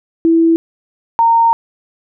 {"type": "tone pair in turn", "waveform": "sine", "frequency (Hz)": [329.6, 920.7], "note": ["E4", "A#5"], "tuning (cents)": [0, -22], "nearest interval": "octave + tritone", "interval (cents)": 1778, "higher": "second", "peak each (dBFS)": -7, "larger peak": "neither", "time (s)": [[0.25, 0.56], [1.19, 1.53]], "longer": "second", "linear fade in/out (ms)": 0, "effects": []}